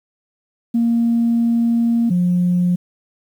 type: tone pair in turn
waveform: sine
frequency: 233.1 / 177.84 Hz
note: A#3 / F3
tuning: 0 / +32 cents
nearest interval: perfect fourth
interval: 468 cents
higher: first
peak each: -12 dBFS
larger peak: neither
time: 0.74-2.1 / 2.1-2.76 s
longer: first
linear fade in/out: 10 ms
effects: tanh soft clip ceiling -9 dBFS + 8-bit